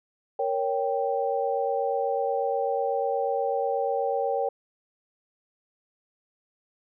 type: chord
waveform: sine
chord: G diminished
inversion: first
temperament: equal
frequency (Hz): 466.2 / 554.4 / 784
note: Bb4 / Db5 / G5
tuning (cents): 0 / 0 / 0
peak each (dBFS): -28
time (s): 0.39-4.49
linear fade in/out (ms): 5
effects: none